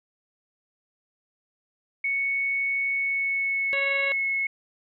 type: tone with pitch glide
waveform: sine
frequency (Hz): 2217 to 2186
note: C#7 to C#7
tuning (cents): 0 to -25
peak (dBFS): -23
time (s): 2.04-4.47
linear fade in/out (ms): 5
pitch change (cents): -25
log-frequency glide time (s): 2.91-4.27
type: harmonic tone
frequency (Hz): 554.4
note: C#5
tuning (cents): 0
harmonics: 1 / 2 / 3 / 4 / 5 / 6 / 7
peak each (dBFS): -31 / -38 / -34 / -37 / -35 / -47 / -41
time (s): 3.73-4.12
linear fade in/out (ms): 0
effects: none